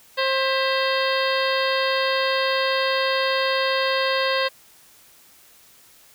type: harmonic tone with a mistuned harmonic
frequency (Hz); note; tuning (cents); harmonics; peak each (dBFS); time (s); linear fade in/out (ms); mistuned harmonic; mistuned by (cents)
531; C5; +25; 1 / 2 / 3 / 4 / 5 / 6 / 7 / 8 / 9; -23 / -26 / -28 / -29 / -30 / -31 / -31 / -32 / -33; 0.17-4.49; 20; 4; -120
effects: white hiss -52 dBFS RMS until 6.14 s